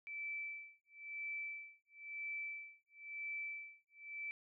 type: tone with tremolo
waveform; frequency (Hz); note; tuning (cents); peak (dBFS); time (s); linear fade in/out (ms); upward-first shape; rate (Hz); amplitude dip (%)
sine; 2321; D7; -21; -40; 0.07-4.31; 0; sine; 0.99; 100
effects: none